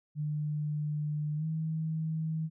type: tone with pitch glide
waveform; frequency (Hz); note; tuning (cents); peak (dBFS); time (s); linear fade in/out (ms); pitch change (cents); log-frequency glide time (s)
sine; 150.1 to 159.03; D3 to D#3; +38 to +38; -30; 0.15-2.5; 50; +100; 1.36-1.45
effects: none